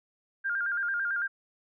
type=tone with vibrato; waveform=sine; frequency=1500 Hz; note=F#6; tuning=23 cents sharp; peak=-27 dBFS; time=0.44-1.28 s; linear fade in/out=20 ms; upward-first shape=square; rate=9 Hz; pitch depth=100 cents each way; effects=none

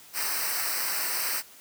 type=noise with comb filter; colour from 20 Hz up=white; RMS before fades=-29 dBFS; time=0.13-1.43 s; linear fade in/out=50 ms; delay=0.29 ms; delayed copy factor=-0.85; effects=white hiss -51 dBFS RMS until 1.6 s + high-pass 100 Hz 12 dB/octave

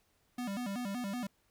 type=tone with vibrato; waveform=square; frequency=220.8 Hz; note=A3; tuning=6 cents sharp; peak=-36 dBFS; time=0.38-1.27 s; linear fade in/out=5 ms; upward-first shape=square; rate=5.3 Hz; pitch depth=190 cents each way; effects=pink hiss -73 dBFS RMS until 1.5 s

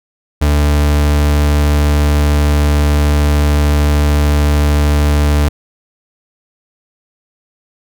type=tone; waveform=40% pulse; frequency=73.42 Hz; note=D2; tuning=in tune; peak=-8 dBFS; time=0.41-5.49 s; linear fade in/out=10 ms; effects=none

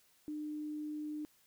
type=tone; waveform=sine; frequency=301.7 Hz; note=D4; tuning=47 cents sharp; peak=-38 dBFS; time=0.28-1.25 s; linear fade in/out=0 ms; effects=white hiss -69 dBFS RMS until 1.46 s

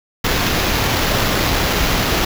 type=noise with sample-and-hold; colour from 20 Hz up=pink; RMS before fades=-17 dBFS; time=0.24-2.25 s; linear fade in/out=5 ms; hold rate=8820 Hz; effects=none

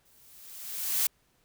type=noise with exponential growth; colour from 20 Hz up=blue; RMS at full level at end=-24 dBFS; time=0.05-1.07 s; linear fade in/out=5 ms; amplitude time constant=220 ms; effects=pink hiss -69 dBFS RMS until 1.44 s

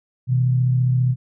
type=tone pair together; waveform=sine; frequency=125.12 / 160 Hz; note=B2 / D#3; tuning=+23 / +49 cents; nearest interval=major third; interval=426 cents; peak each=-15 / -26 dBFS; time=0.27-1.16 s; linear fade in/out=50 ms; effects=none

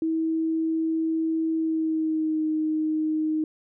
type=tone with pitch glide; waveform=sine; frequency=322.5 to 311.5 Hz; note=E4 to D#4; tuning=-38 to +2 cents; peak=-22 dBFS; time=0.02-3.44 s; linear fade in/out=2 ms; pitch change=-60 cents; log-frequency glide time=1.53-2.45 s; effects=none

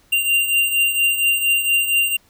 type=beating tone pair; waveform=square; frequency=2780 / 2784.3 Hz; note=F7 / F7; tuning=-9 / -6 cents; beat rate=4.3 Hz; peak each=-17 / -23 dBFS; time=0.12-2.17 s; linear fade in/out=10 ms; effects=pink hiss -56 dBFS RMS until 2.29 s

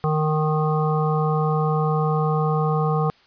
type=harmonic tone; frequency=154.3 Hz; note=D#3; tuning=14 cents flat; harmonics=1 / 3 / 5 / 7 / 8; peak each=-20 / -25 / -27 / -29 / -30 dBFS; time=0.04-3.1 s; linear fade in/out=0 ms; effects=white hiss -55 dBFS RMS until 3.26 s + resampled to 11025 Hz

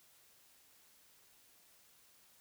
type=silence; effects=white hiss -66 dBFS RMS until 2.4 s

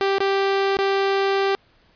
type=tone with dropouts; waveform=sawtooth; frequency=392 Hz; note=G4; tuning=in tune; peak=-14 dBFS; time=0.01-1.55 s; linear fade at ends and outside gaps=0 ms; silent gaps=0.183-0.204 / 0.769-0.788 s; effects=pink hiss -58 dBFS RMS until 1.95 s + resampled to 11025 Hz

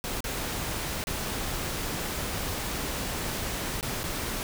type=noise with dropouts; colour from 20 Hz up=pink; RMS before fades=-32 dBFS; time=0.04-4.43 s; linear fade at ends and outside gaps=0 ms; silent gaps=0.205-0.242 / 1.039-1.071 / 3.81-3.828 / 4.033-4.039 s; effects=none

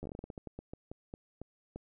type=slowing click train; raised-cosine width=2 ms; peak=-29 dBFS; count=18; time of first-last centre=0.03-1.76 s; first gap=11 ms; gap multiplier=1.24; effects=none

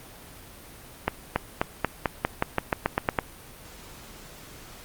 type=accelerating click train; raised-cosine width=0.5 ms; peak=-6 dBFS; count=13; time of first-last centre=1.08-3.188 s; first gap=280 ms; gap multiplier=0.91; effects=pink hiss -46 dBFS RMS until 4.84 s + Opus 32 kbps

